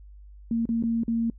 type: tone with dropouts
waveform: sine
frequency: 229.8 Hz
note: A#3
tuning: 25 cents flat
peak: -22 dBFS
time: 0.51-1.3 s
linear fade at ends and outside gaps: 2 ms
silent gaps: 0.655-0.69 / 0.826-0.836 / 1.035-1.08 s
effects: noise-tail reverb RT60 0.1 s tail -26 dB re dry + added 50 Hz sine -44 dBFS peak until 1.38 s